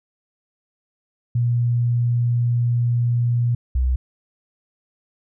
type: tone pair in turn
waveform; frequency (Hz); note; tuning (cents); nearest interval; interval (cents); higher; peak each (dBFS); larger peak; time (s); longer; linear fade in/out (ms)
sine; 119.9 / 63.51; A#2 / B1; +49 / +49; major seventh; 1100; first; -16; neither; 1.35-3.55 / 3.75-3.96; first; 5
effects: none